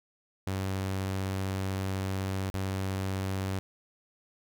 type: tone with dropouts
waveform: sawtooth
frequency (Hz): 95.8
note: G2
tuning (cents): -39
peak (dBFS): -26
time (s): 0.47-3.59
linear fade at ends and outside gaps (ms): 0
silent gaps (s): 2.5-2.542
effects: none